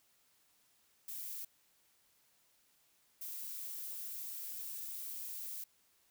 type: noise bursts at uneven times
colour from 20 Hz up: violet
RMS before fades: -44 dBFS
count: 2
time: 1.08-1.45 / 3.21-5.64 s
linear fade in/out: 5 ms
effects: white hiss -72 dBFS RMS until 6.1 s